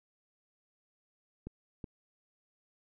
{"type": "clicks", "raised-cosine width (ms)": 3, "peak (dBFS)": -28, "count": 2, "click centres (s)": [1.47, 1.842], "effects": []}